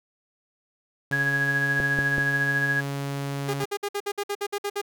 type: tone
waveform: sawtooth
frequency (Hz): 139.9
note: C#3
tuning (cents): +16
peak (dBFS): -24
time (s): 1.11-3.64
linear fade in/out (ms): 2
type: tone with tremolo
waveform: sine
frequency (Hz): 1661.2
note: G#6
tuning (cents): 0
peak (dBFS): -20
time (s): 1.12-2.81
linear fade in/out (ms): 10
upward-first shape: sine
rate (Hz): 14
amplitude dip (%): 45
type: clicks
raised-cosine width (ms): 2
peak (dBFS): -15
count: 3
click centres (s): 1.801 / 1.989 / 2.182
type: tone bursts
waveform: sawtooth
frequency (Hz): 406.2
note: G#4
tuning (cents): -38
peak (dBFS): -22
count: 12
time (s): 3.48-4.816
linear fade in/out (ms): 10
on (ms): 60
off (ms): 56
effects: none